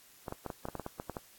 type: clicks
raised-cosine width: 1 ms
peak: -23 dBFS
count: 12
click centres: 0.282 / 0.324 / 0.463 / 0.502 / 0.654 / 0.686 / 0.753 / 0.797 / 0.864 / 0.999 / 1.097 / 1.168 s
effects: white hiss -59 dBFS RMS until 1.38 s + AAC 64 kbps